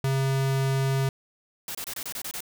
square tone, 134.9 Hz, C#3, 47 cents flat, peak -23 dBFS, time 0.04-1.09 s, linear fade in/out 2 ms
white noise bursts, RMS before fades -34 dBFS, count 8, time 1.68-2.406 s, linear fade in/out 2 ms, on 68 ms, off 26 ms
effects none

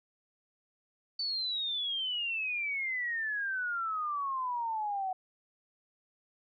sine exponential sweep, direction down, 4557 to 740 Hz, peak -31 dBFS, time 1.19-5.13 s, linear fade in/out 5 ms, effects none

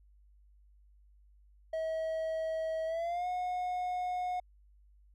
triangle tone with pitch glide, 642 to 724.8 Hz, E5 to F#5, -46 to -36 cents, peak -30 dBFS, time 1.73-4.4 s, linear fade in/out 5 ms, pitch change +210 cents, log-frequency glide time 2.86-3.27 s, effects added 50 Hz sine -59 dBFS peak until 5.14 s

